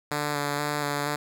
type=tone with vibrato; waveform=5% pulse; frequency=146 Hz; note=D3; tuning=10 cents flat; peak=-15 dBFS; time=0.11-1.16 s; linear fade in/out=5 ms; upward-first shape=square; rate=2.1 Hz; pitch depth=17 cents each way; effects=none